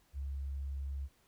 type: tone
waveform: sine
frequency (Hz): 68.9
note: C#2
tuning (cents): -10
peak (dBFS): -36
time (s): 0.13-1.09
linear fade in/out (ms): 50
effects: pink hiss -70 dBFS RMS until 1.27 s